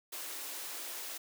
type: high-pass noise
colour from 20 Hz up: white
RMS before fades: -42 dBFS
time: 0.12-1.18 s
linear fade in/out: 10 ms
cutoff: 270 Hz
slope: 96 dB/octave
effects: none